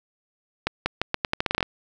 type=accelerating click train; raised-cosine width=0.3 ms; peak=-6 dBFS; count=13; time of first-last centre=0.67-1.628 s; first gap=190 ms; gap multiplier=0.82; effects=none